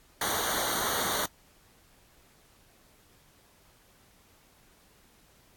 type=noise with comb filter; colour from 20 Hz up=pink; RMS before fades=-30 dBFS; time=0.21-1.26 s; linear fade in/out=5 ms; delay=0.39 ms; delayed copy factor=-0.9; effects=pink hiss -61 dBFS RMS until 5.56 s + AAC 64 kbps